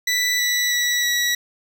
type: tone with pitch steps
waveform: 20% pulse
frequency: 1975.5 / 1961.9 / 1948.3 / 1934.8 Hz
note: B6 / B6 / B6 / B6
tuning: 0 / -12 / -24 / -36 cents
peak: -13 dBFS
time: 0.07-1.35 s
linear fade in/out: 5 ms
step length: 320 ms
effects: none